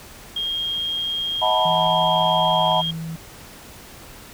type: tone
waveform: sine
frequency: 3234 Hz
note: G#7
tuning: 47 cents flat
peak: -22 dBFS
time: 0.36-2.91 s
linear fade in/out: 5 ms
type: chord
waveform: sine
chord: B dominant seventh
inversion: first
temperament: equal with one note detuned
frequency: 634.6 / 740 / 880 / 987.8 Hz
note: D#5 / F#5 / A5 / B5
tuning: +34 / 0 / 0 / 0 cents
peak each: -22 dBFS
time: 1.41-2.82 s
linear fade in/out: 20 ms
type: tone with pitch glide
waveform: sine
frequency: 164.81 to 163.11 Hz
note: E3 to E3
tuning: 0 to -18 cents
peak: -27 dBFS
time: 1.65-3.16 s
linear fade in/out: 5 ms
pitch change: -18 cents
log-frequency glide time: 2.52-2.61 s
effects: tanh soft clip ceiling -4 dBFS + pink hiss -42 dBFS RMS until 4.33 s